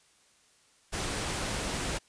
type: noise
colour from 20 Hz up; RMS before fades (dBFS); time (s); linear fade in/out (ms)
pink; -33; 0.92-1.99; 20
effects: white hiss -64 dBFS RMS until 2.08 s + resampled to 22050 Hz